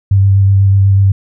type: tone with vibrato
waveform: sine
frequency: 98 Hz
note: G2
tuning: in tune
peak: -5 dBFS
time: 0.11-1.12 s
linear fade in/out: 5 ms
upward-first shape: square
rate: 8.1 Hz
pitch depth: 14 cents each way
effects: none